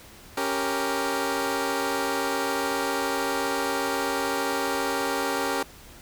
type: chord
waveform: 15% pulse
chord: G diminished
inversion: second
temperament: equal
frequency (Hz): 277.2 / 392 / 466.2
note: Db4 / G4 / Bb4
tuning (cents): 0 / 0 / 0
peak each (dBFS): -23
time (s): 0.37-5.63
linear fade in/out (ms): 5
effects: pink hiss -48 dBFS RMS until 6.01 s